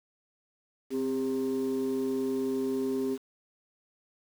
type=tone pair together; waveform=sine; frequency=261.6 / 400.4 Hz; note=C4 / G4; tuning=0 / +37 cents; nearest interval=perfect fifth; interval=737 cents; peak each=-28 dBFS; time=0.9-3.18 s; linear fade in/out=50 ms; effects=tanh soft clip ceiling -24 dBFS + 8-bit